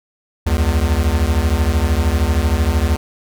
square beating tone pair, 69.3 / 82.3 Hz, C#2 / E2, 0 / -2 cents, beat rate 13 Hz, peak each -17 dBFS, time 0.46-2.97 s, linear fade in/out 10 ms, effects none

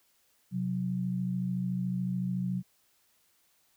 sine tone pair together, 129.8 / 183.56 Hz, C3 / F#3, -13 / -14 cents, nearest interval tritone, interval 599 cents, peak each -34 / -30 dBFS, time 0.51-2.63 s, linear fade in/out 50 ms, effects white hiss -69 dBFS RMS until 3.76 s

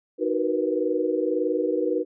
sine chord, B major seventh, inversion first, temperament equal with one note detuned, 311.1 / 370 / 472.1 / 493.9 Hz, D#4 / F#4 / A#4 / B4, 0 / 0 / +22 / 0 cents, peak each -27 dBFS, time 0.18-2.05 s, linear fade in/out 50 ms, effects none

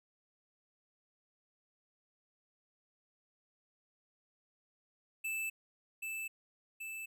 square tone with echo, 2637 Hz, E7, in tune, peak -36 dBFS, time 5.24-5.5 s, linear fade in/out 10 ms, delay 780 ms, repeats 2, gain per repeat -3 dB, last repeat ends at 7.06 s, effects none

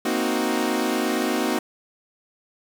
sawtooth chord, C half-diminished seventh, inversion third, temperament equal, 233.1 / 261.6 / 311.1 / 370 Hz, Bb3 / C4 / Eb4 / Gb4, 0 / 0 / 0 / 0 cents, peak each -23 dBFS, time 0.05-1.59 s, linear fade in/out 5 ms, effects 8-bit

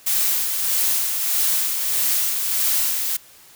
blue noise with tremolo, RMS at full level -19 dBFS, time 0.06-3.17 s, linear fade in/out 10 ms, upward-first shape sine, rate 1.6 Hz, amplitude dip 40%, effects white hiss -48 dBFS RMS until 3.55 s

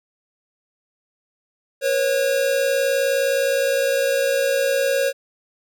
square tone pair together, 486.4 / 546 Hz, B4 / C#5, -26 / -26 cents, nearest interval major second, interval 200 cents, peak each -25 / -19 dBFS, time 1.81-5.13 s, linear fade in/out 50 ms, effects none

